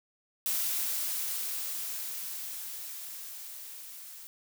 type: noise with level ramp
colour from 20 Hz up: blue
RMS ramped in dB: -30 to -47 dBFS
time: 0.46-4.27 s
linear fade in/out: 0 ms
effects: none